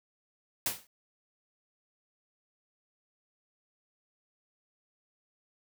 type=noise with exponential decay; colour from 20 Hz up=white; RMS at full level=-27 dBFS; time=0.66-0.87 s; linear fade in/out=2 ms; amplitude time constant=44 ms; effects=none